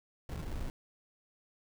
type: noise with sample-and-hold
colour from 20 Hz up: brown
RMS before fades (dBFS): -38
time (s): 0.29-0.7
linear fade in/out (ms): 2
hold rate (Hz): 1225
effects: none